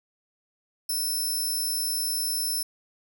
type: tone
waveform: 10% pulse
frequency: 5310 Hz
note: E8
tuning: 12 cents sharp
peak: -20 dBFS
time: 0.89-2.63 s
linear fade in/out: 5 ms
effects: none